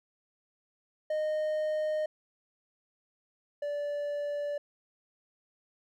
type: tone pair in turn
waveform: triangle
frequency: 616 / 581.4 Hz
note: D#5 / D5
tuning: -17 / -18 cents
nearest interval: minor second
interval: 101 cents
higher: first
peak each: -26 / -29 dBFS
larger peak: first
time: 1.1-2.06 / 3.62-4.58 s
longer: neither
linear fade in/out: 5 ms
effects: none